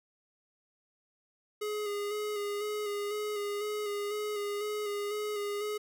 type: tone with vibrato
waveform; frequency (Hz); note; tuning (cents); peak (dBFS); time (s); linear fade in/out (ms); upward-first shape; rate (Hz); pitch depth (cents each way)
square; 415.3; G#4; 0; -33; 1.61-5.78; 10; square; 2; 24
effects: none